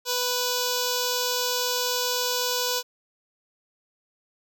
5% pulse tone with notch filter, 493.9 Hz, B4, in tune, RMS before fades -26 dBFS, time 0.05-2.83 s, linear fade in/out 50 ms, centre 2000 Hz, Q 0.93, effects none

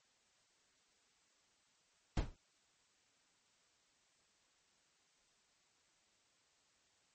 brown noise with exponential decay, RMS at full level -27 dBFS, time 2.17-2.36 s, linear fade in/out 2 ms, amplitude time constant 40 ms, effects white hiss -74 dBFS RMS until 7.14 s + MP3 32 kbps

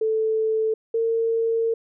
sine tone pair in turn, 439.8 / 455.3 Hz, A4 / A#4, -1 / -41 cents, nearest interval minor second, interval 60 cents, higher second, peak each -19 dBFS, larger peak neither, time 0.01-0.74 / 0.94-1.74 s, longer second, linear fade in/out 5 ms, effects none

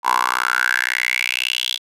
10% pulse tone with high-pass filter sweep, 61.9 Hz, B1, 5 cents sharp, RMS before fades -20 dBFS, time 0.03-1.79 s, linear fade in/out 50 ms, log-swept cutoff 960 to 3500 Hz, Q 6.8, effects resampled to 32000 Hz

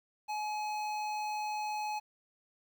square tone with notch filter, 847 Hz, G#5, 34 cents sharp, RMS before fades -36 dBFS, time 0.28-2 s, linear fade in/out 20 ms, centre 11000 Hz, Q 0.63, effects 11-bit

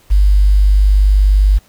sine tone with quantisation, 49.81 Hz, G1, 28 cents sharp, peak -6 dBFS, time 0.1-1.59 s, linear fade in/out 20 ms, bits 6, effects pink hiss -50 dBFS RMS until 1.68 s

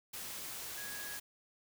sine tone in noise, 1661.2 Hz, G#6, in tune, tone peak -46 dBFS, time 0.77-1.18 s, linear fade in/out 10 ms, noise white, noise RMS -44 dBFS, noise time 0.13-1.2 s, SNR -5 dB, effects none

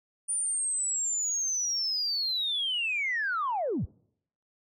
sine linear sweep, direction down, 9397 to 43.65 Hz, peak -26 dBFS, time 0.28-3.86 s, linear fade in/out 20 ms, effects noise-tail reverb RT60 0.7 s tail -26 dB re dry + tanh soft clip ceiling -22 dBFS

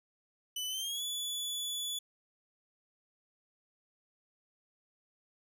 sawtooth tone with pitch glide, 2995 to 3440 Hz, F#7 to A7, +20 to -40 cents, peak -32 dBFS, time 0.56-1.99 s, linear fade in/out 5 ms, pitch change +240 cents, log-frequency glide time 0.68-1.04 s, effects none

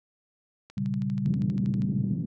click train, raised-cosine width 0.2 ms, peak -30 dBFS, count 15, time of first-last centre 0.7-1.82 s, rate 12.5 Hz
sine chord, G diminished, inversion first, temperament equal with one note detuned, 119.13 / 138.59 / 196 Hz, Bb2 / Db3 / G3, +38 / 0 / 0 cents, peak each -33 / -31 / -28 dBFS, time 0.77-2.14 s, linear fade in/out 5 ms
pink band-pass noise, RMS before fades -31 dBFS, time 1.25-2.26 s, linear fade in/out 10 ms, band 130 to 230 Hz, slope 24 dB/octave
effects none

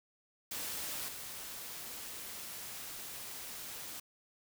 white noise with level steps, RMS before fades -40 / -45 dBFS, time 0.51-4 s, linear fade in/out 5 ms, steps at 1.08 s, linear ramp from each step 5 ms, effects none

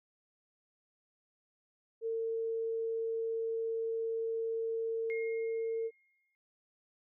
sine tone, 452.9 Hz, A#4, 50 cents flat, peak -32 dBFS, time 2.01-5.91 s, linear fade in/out 50 ms
sine tone with exponential decay, 2140 Hz, C7, 38 cents sharp, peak -39 dBFS, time 5.1-6.35 s, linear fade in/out 0 ms, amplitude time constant 270 ms
effects none

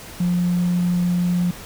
triangle tone, 176.8 Hz, F3, 22 cents sharp, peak -13 dBFS, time 0.2-1.51 s, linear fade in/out 5 ms, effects tanh soft clip ceiling -14 dBFS + pink hiss -38 dBFS RMS until 1.65 s

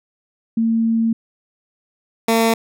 sine / 15% pulse tone pair in turn, 226.8 / 226.8 Hz, A#3 / A#3, -47 / -47 cents, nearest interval unison, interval 0 cents, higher neither, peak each -14 / -7 dBFS, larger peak second, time 0.57-1.13 / 2.28-2.54 s, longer first, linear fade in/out 5 ms, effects none

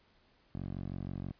10% pulse tone with band-pass filter, 46.25 Hz, F#1, in tune, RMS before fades -40 dBFS, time 0.55-1.32 s, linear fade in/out 0 ms, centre 140 Hz, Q 0.58, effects pink hiss -68 dBFS RMS until 1.39 s + resampled to 11025 Hz

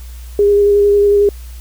sine tone with vibrato, 407.2 Hz, G#4, 34 cents flat, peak -7 dBFS, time 0.39-1.29 s, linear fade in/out 2 ms, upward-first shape square, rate 11 Hz, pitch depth 11 cents each way, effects added 60 Hz sine -28 dBFS peak until 1.6 s + white hiss -43 dBFS RMS until 1.6 s

